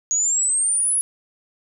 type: exponential sweep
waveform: sine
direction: up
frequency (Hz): 6645 to 10548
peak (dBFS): -17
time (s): 0.11-1.01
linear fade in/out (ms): 0
effects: none